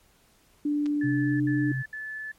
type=tone with pitch glide; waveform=sine; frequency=293.7 to 297.6 Hz; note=D4 to D4; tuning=0 to +23 cents; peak=-23 dBFS; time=0.65-1.72 s; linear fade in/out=5 ms; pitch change=+23 cents; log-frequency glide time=1.15-1.45 s
type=clicks; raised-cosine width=0.2 ms; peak=-27 dBFS; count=2; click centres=0.859 / 0.864 s
type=tone bursts; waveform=sine; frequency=1737 Hz; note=A6; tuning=23 cents flat; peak=-33 dBFS; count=3; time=1.01-2.318 s; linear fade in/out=5 ms; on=390 ms; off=69 ms
type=tone; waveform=sine; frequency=130.81 Hz; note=C3; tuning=in tune; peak=-27 dBFS; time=1.03-1.83 s; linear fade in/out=20 ms
effects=pink hiss -62 dBFS RMS until 2.38 s + MP3 64 kbps

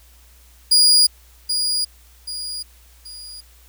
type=tone with echo; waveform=35% pulse; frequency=4870 Hz; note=D#8; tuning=38 cents flat; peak=-9 dBFS; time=0.71-1.07 s; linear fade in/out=10 ms; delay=780 ms; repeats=3; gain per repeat=-8 dB; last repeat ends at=3.41 s; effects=added 60 Hz sine -48 dBFS peak until 3.68 s + white hiss -53 dBFS RMS until 3.68 s

